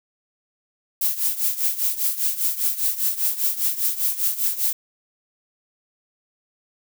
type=noise with tremolo; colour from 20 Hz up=violet; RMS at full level=-19 dBFS; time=1.01-4.73 s; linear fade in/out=5 ms; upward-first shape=triangle; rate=5 Hz; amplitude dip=85%; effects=none